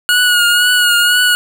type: tone with vibrato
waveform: 25% pulse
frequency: 1448 Hz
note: F#6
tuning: 38 cents flat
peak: -5 dBFS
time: 0.09-1.35 s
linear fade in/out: 0 ms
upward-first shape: triangle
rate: 2 Hz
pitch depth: 42 cents each way
effects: none